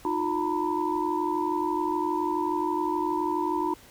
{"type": "tone cluster", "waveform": "sine", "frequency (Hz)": [310.1, 357.1, 912, 984], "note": ["D#4", "F4", "A#5", "B5"], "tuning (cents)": [-6, 39, -38, -7], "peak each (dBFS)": -30, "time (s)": [0.05, 3.74], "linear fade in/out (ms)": 2, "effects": ["pink hiss -52 dBFS RMS until 3.9 s"]}